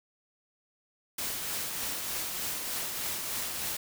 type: noise with tremolo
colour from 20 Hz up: white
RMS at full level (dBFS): -33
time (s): 1.18-3.77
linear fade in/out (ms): 5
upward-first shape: triangle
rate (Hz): 3.3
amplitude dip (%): 35
effects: none